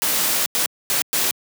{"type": "noise bursts at uneven times", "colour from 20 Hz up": "white", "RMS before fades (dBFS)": -20, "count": 4, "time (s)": [[0.02, 0.46], [0.55, 0.66], [0.9, 1.02], [1.13, 1.31]], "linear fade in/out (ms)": 0, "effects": ["high-pass 150 Hz 12 dB/octave"]}